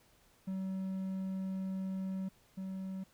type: tone pair in turn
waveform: triangle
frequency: 190 / 190 Hz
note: F#3 / F#3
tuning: +46 / +46 cents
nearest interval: unison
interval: 0 cents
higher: neither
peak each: -33 / -36 dBFS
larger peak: first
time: 0.47-2.29 / 2.57-3.04 s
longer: first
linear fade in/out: 10 ms
effects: pink hiss -67 dBFS RMS until 3.13 s